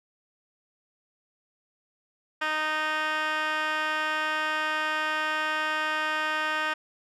15% pulse tone with band-pass filter, 309.4 Hz, D#4, 10 cents flat, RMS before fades -28 dBFS, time 2.41-6.74 s, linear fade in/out 10 ms, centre 1900 Hz, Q 4.7, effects none

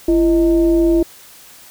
sine tone with frequency modulation, 336.6 Hz, E4, 36 cents sharp, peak -10 dBFS, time 0.08-1.03 s, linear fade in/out 5 ms, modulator 289 Hz, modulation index 0.5, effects white hiss -42 dBFS RMS until 1.7 s

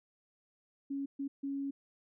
sine tone bursts at uneven times, 277.2 Hz, C#4, in tune, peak -34 dBFS, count 3, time 0.9-1.06 / 1.19-1.28 / 1.43-1.71 s, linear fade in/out 10 ms, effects none

